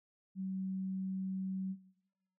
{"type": "tone", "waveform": "sine", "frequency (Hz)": 189.7, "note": "F#3", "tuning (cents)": 43, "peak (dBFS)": -36, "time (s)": [0.35, 1.76], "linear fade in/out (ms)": 50, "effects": ["noise-tail reverb RT60 1.0 s tail -18 dB re dry"]}